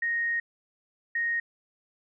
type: tone pair in turn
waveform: sine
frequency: 1864.7 / 1864.7 Hz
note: A#6 / A#6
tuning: 0 / 0 cents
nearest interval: unison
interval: 0 cents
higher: neither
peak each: -25 dBFS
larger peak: neither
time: 0.02-0.4 / 1.15-1.4 s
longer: first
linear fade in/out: 5 ms
effects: none